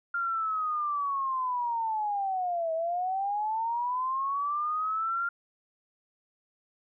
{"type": "linear two-way sweep", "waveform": "sine", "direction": "down then up", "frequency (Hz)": [1400, 641, 1400], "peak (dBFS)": -27, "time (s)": [0.14, 5.29], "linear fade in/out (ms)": 5, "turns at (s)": 2.73, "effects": []}